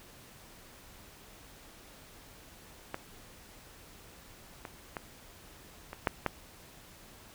clicks, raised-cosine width 0.5 ms, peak -20 / -25 / -21 / -25 / -11 / -13 dBFS, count 6, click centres 2.944 / 4.652 / 4.968 / 5.931 / 6.072 / 6.263 s, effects pink hiss -54 dBFS RMS until 7.34 s

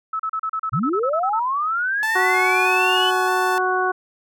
sine tone bursts, 1300 Hz, E6, 24 cents flat, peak -21 dBFS, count 13, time 0.13-1.395 s, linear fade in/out 5 ms, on 65 ms, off 35 ms
sine linear sweep, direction up, 100.2 to 3033 Hz, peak -19 dBFS, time 0.72-3.11 s, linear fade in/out 20 ms
sawtooth tone with vibrato, 870 Hz, A5, 20 cents flat, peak -21 dBFS, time 2.03-3.58 s, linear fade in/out 0 ms, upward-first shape square, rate 1.6 Hz, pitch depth 20 cents each way
harmonic tone, 370 Hz, F#4, in tune, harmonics 1 / 2 / 3 / 4, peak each -23 / -23 / -23 / -23 dBFS, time 2.15-3.92 s, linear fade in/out 10 ms
effects none

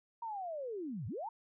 sine linear two-way sweep, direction down then up, 948 to 91.8 to 948 Hz, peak -38 dBFS, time 0.22-1.29 s, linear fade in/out 5 ms, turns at 1.07 s, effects none

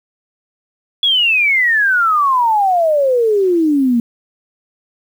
sine exponential sweep, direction down, 3414 to 229 Hz, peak -10 dBFS, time 1.03-4 s, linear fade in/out 2 ms, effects 7-bit

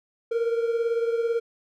triangle beating tone pair, 461.3 / 479.3 Hz, A#4 / A#4, -18 / +48 cents, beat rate 18 Hz, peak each -21 / -28 dBFS, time 0.31-1.4 s, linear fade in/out 10 ms, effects none

